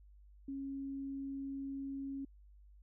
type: tone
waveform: sine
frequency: 273.7 Hz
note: C#4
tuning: 22 cents flat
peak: -39 dBFS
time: 0.48-2.25 s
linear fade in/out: 5 ms
effects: added 50 Hz sine -57 dBFS peak until 2.82 s